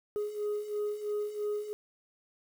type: beating tone pair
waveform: sine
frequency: 415.3 / 418.3 Hz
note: G#4 / G#4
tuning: 0 / +12 cents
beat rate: 3 Hz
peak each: -35 / -31 dBFS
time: 0.16-1.73 s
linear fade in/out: 0 ms
effects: tanh soft clip ceiling -28 dBFS + 9-bit